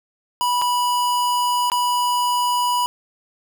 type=tone with dropouts; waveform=square; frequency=980 Hz; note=B5; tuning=14 cents flat; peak=-18 dBFS; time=0.41-2.86 s; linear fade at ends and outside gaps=0 ms; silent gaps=0.616-0.62 / 1.7-1.718 s; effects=9-bit